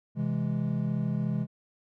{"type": "chord", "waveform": "triangle", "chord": "C augmented", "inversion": "none", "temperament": "equal", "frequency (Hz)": [130.81, 164.81, 207.7], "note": ["C3", "E3", "G#3"], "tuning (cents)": [0, 0, 0], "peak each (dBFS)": -29, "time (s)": [0.15, 1.47], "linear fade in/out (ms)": 50, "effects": []}